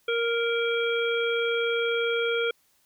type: harmonic tone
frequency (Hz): 466.2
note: A#4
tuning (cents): 0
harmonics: 1 / 3 / 5 / 7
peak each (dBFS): -25 / -30 / -32 / -33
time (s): 0.08-2.51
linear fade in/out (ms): 5
effects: white hiss -66 dBFS RMS until 2.85 s